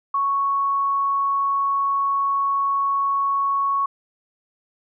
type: tone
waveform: sine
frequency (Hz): 1108.7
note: C#6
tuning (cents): 0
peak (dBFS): -18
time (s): 0.14-3.86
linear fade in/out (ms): 5
effects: none